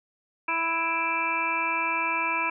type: harmonic tone with a mistuned harmonic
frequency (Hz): 330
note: E4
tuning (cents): +2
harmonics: 1 / 2 / 3 / 4 / 5 / 7 / 8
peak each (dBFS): -39 / -40 / -28 / -34 / -37 / -28 / -33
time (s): 0.48-2.5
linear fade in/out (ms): 5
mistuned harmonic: 7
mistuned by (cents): +30
effects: none